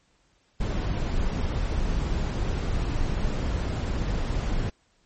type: noise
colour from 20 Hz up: brown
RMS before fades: -26 dBFS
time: 0.6-4.7 s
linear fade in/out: 10 ms
effects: pink hiss -66 dBFS RMS until 5.05 s + MP3 32 kbps